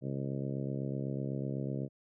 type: harmonic tone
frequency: 68 Hz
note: C#2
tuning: 33 cents flat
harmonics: 2 / 3 / 4 / 5 / 6 / 7 / 8 / 9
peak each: -36 / -40 / -42 / -44 / -46 / -47 / -48 / -49 dBFS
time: 0.01-1.89 s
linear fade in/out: 50 ms
effects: none